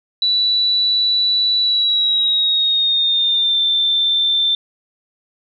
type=tone with pitch glide; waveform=sine; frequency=3951 to 3561 Hz; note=B7 to A7; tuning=0 to +20 cents; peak=-13 dBFS; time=0.22-4.55 s; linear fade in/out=2 ms; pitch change=-180 cents; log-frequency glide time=1.61-3.6 s; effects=none